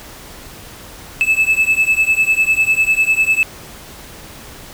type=beating tone pair; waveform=triangle; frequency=2609 / 2619 Hz; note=E7 / E7; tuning=-18 / -12 cents; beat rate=10 Hz; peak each=-13 dBFS; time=1.21-3.43 s; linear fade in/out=0 ms; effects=pink hiss -36 dBFS RMS until 4.73 s